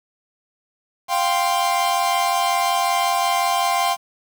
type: chord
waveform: 45% pulse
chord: F suspended second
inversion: none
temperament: equal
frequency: 698.5 / 784 / 1046.5 Hz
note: F5 / G5 / C6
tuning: 0 / 0 / 0 cents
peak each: -22 dBFS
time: 1.08-3.97 s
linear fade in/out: 50 ms
effects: 8-bit